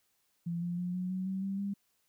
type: tone with pitch steps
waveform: sine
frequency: 170.4 / 174.28 / 178.25 / 182.31 / 186.47 / 190.72 / 195.06 / 199.51 Hz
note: F3 / F3 / F3 / F#3 / F#3 / G3 / G3 / G3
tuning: -42 / -3 / +36 / -25 / +14 / -47 / -8 / +31 cents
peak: -32 dBFS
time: 0.46-1.74 s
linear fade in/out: 10 ms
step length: 160 ms
effects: white hiss -75 dBFS RMS until 2.08 s